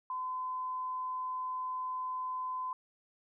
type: tone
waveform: sine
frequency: 1020 Hz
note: C6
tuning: 44 cents flat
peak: -34 dBFS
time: 0.1-2.73 s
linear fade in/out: 2 ms
effects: none